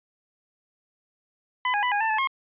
25% pulse tone with pitch steps, 1003 / 824 / 991 / 821 / 890 / 868 / 1076 Hz, B5 / G#5 / B5 / G#5 / A5 / A5 / C6, +26 / -14 / +6 / -20 / +20 / -24 / +48 cents, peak -18 dBFS, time 1.65-2.273 s, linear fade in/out 2 ms, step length 89 ms, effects resampled to 8000 Hz

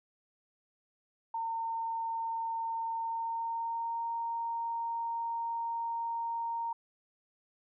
sine tone with pitch glide, 911 to 925.9 Hz, A#5 to A#5, -40 to -12 cents, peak -32 dBFS, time 1.34-6.73 s, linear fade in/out 5 ms, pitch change +28 cents, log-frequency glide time 2.95-4.05 s, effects none

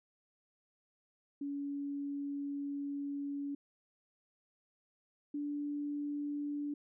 sine tone pair in turn, 283.2 / 290.7 Hz, C#4 / D4, +37 / -18 cents, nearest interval unison, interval 45 cents, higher second, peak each -36 / -35 dBFS, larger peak second, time 1.41-3.55 / 5.34-6.74 s, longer first, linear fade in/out 5 ms, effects none

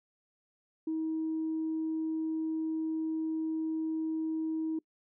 sine tone, 318.5 Hz, D#4, 41 cents sharp, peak -29 dBFS, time 0.87-4.79 s, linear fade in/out 5 ms, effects noise-tail reverb RT60 0.1 s tail -24 dB re dry + tanh soft clip ceiling -26 dBFS

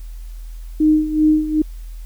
sine tone with tremolo, 308.2 Hz, D#4, 16 cents flat, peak -9 dBFS, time 0.8-1.62 s, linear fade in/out 5 ms, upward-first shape sine, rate 2.6 Hz, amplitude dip 75%, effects added 41 Hz sine -29 dBFS peak until 2.05 s + white hiss -52 dBFS RMS until 2.05 s

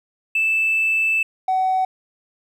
triangle tone pair in turn, 2637 / 752 Hz, E7 / F#5, 0 / +28 cents, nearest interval octave + minor seventh, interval 2172 cents, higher first, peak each -13 dBFS, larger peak neither, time 0.35-1.23 / 1.48-1.85 s, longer first, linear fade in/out 5 ms, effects tanh soft clip ceiling -13 dBFS

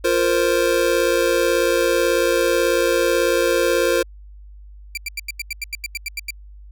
square chord, F suspended fourth, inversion none, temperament just, 349.2 / 465.6 / 523.8 Hz, F4 / Bb4 / C5, 0 / -2 / +2 cents, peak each -22 / -21 / -20 dBFS, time 0.04-4.03 s, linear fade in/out 10 ms
sawtooth tone bursts, 2349 Hz, D7, in tune, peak -20 dBFS, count 13, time 4.95-6.306 s, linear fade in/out 2 ms, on 24 ms, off 87 ms
effects added 50 Hz sine -38 dBFS peak until 6.71 s

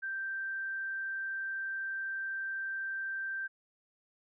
sine tone, 1568 Hz, G6, in tune, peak -34 dBFS, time 0.02-3.48 s, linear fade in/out 20 ms, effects none

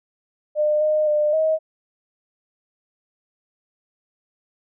sine tone with pitch steps, 603 / 613 / 600 / 632 Hz, D5 / D#5 / D5 / D#5, +46 / -26 / +37 / +27 cents, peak -16 dBFS, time 0.55-1.59 s, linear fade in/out 50 ms, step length 260 ms, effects none

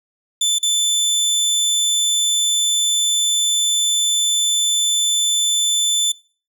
25% pulse tone with dropouts, 3520 Hz, A7, in tune, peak -11 dBFS, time 0.41-6.12 s, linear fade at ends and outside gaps 5 ms, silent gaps 0.586-0.628 s, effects noise-tail reverb RT60 0.4 s tail -23 dB re dry

